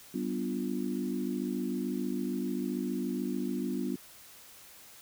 sine chord, G dominant seventh, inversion none, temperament equal with one note detuned, 192.96 / 246.9 / 293.7 / 349.2 Hz, G3 / B3 / D4 / F4, -27 / 0 / 0 / 0 cents, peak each -36 / -34 / -37 / -38 dBFS, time 0.14-3.96 s, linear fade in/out 5 ms, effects white hiss -53 dBFS RMS until 5.01 s

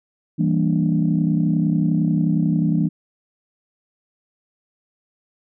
sine chord, E half-diminished seventh, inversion none, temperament equal, 164.81 / 196 / 233.1 / 293.7 Hz, E3 / G3 / Bb3 / D4, 0 / 0 / 0 / 0 cents, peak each -18 / -22 / -23 / -23 dBFS, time 0.38-2.89 s, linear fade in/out 20 ms, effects tanh soft clip ceiling -7 dBFS

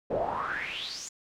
brown noise with band-pass filter sweep, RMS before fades -33 dBFS, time 0.1-1.09 s, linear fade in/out 10 ms, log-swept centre 490 to 7200 Hz, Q 7.8, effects none

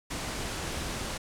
pink low-pass noise, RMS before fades -35 dBFS, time 0.1-1.18 s, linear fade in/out 10 ms, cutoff 10000 Hz, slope 24 dB/octave, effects none

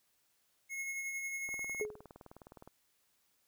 square tone with tremolo, 2171 Hz, C#7, 37 cents flat, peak -37 dBFS, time 0.69-1.86 s, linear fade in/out 50 ms, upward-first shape sine, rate 11 Hz, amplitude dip 35%
click train, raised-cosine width 1 ms, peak -37 dBFS, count 24, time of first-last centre 1.49-2.676 s, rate 19.4 Hz
sine tone with exponential decay, 422.7 Hz, G#4, 31 cents sharp, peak -30 dBFS, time 1.81-2.06 s, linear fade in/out 1 ms, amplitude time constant 53 ms
effects white hiss -75 dBFS RMS until 3.47 s

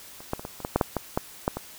clicks, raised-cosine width 1 ms, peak -29 / -12 / -23 / -19 / -25 / -14 / -6 / -6 / -11 / -9 / -8 / -16 dBFS, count 12, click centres 0.205 / 0.334 / 0.395 / 0.451 / 0.603 / 0.649 / 0.76 / 0.812 / 0.967 / 1.175 / 1.479 / 1.57 s, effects white hiss -46 dBFS RMS until 1.78 s

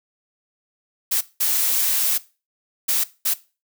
blue noise bursts at uneven times, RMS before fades -20 dBFS, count 4, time 1.11-1.21 / 1.4-2.18 / 2.88-3.04 / 3.25-3.34 s, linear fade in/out 10 ms, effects noise-tail reverb RT60 0.3 s tail -18 dB re dry

